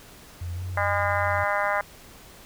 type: tone with pitch glide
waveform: sine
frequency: 87.31 to 91.54 Hz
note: F2 to F#2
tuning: 0 to -18 cents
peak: -29 dBFS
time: 0.41-1.44 s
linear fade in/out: 5 ms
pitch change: +82 cents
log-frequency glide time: 0.54-0.62 s
type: harmonic tone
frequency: 203.1 Hz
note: G#3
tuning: 38 cents flat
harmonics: 3 / 4 / 5 / 6 / 7 / 8 / 9 / 10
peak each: -28 / -29 / -30 / -31 / -31 / -32 / -33 / -33 dBFS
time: 0.77-1.81 s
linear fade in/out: 2 ms
effects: pink hiss -48 dBFS RMS until 2.45 s